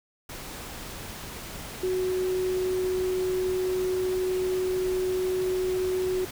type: tone in noise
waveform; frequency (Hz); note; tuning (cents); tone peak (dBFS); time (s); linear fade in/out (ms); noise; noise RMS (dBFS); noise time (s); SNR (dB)
sine; 370; F#4; 0; -24; 1.83-6.25; 5; pink; -39; 0.29-6.31; +12
effects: none